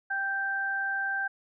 sine tone pair together, 784 / 1568 Hz, G5 / G6, 0 / 0 cents, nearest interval octave, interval 1200 cents, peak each -35 / -28 dBFS, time 0.1-1.28 s, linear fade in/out 10 ms, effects none

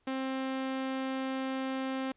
sawtooth tone, 264.4 Hz, C4, 18 cents sharp, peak -28 dBFS, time 0.07-2.12 s, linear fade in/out 5 ms, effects pink hiss -73 dBFS RMS until 2.16 s + resampled to 8000 Hz

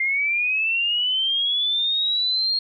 sine linear sweep, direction up, 2093 to 4263 Hz, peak -19 dBFS, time 0-2.59 s, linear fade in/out 5 ms, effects none

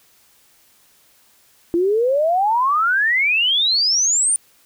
sine exponential sweep, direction up, 331.6 to 9350 Hz, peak -14 dBFS, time 1.74-4.36 s, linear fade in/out 0 ms, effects white hiss -55 dBFS RMS until 4.65 s

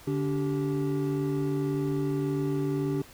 triangle tone cluster, 145.2 / 287.1 / 388.9 Hz, D3 / D4 / G4, -19 / -39 / -14 cents, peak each -28 / -28 / -29 dBFS, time 0.07-3.02 s, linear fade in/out 5 ms, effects pink hiss -51 dBFS RMS until 3.13 s

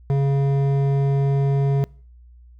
triangle tone with hard clipping, 138.59 Hz, C#3, in tune, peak -18 dBFS, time 0.1-1.84 s, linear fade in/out 0 ms, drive 14 dB, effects noise-tail reverb RT60 0.5 s tail -25 dB re dry + added 60 Hz sine -44 dBFS peak until 2.59 s

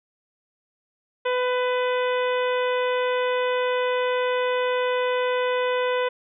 harmonic tone, 499.9 Hz, B4, 21 cents sharp, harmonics 1 / 2 / 3 / 4 / 5 / 6 / 7, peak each -22 / -28 / -32 / -34 / -36 / -38 / -39 dBFS, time 1.25-6.09 s, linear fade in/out 10 ms, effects none

